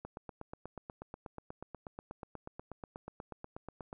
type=click train; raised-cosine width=1 ms; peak=-29 dBFS; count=33; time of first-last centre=0.05-3.929 s; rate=8.25 Hz; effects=none